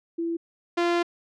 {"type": "tone pair in turn", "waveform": ["sine", "sawtooth"], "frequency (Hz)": [334.8, 345.2], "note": ["E4", "F4"], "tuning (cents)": [27, -20], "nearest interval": "minor second", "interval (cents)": 53, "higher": "second", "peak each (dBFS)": [-25, -17], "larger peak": "second", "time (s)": [[0.18, 0.37], [0.77, 1.03]], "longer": "second", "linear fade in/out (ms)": 10, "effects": ["low-pass 4000 Hz 12 dB/octave"]}